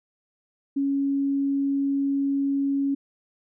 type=tone; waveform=sine; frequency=277.4 Hz; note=C#4; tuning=1 cent sharp; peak=-21 dBFS; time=0.76-2.95 s; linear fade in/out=10 ms; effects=none